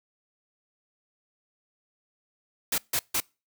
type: noise bursts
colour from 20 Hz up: white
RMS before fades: -26 dBFS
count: 3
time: 2.72-3.203 s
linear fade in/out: 5 ms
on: 61 ms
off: 150 ms
effects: noise-tail reverb RT60 0.3 s tail -26 dB re dry